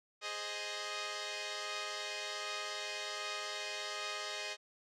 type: chord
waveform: 5% pulse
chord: Ab major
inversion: none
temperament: equal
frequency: 415.3 / 523.3 / 622.3 Hz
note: Ab4 / C5 / Eb5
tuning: 0 / 0 / 0 cents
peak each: -32 / -34 / -29 dBFS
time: 0.21-4.57 s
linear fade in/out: 50 ms
effects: low-pass 6000 Hz 12 dB/octave